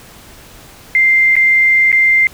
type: tone with dropouts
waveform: sine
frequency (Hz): 2093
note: C7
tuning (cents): 0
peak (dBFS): -7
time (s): 0.95-2.27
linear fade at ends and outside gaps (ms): 1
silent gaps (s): 1.355-1.365 / 1.918-1.927
effects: pink hiss -39 dBFS RMS until 2.33 s